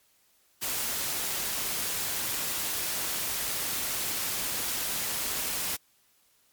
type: noise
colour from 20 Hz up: white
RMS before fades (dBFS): -31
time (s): 0.61-5.77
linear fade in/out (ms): 20
effects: white hiss -66 dBFS RMS until 6.52 s + MP3 96 kbps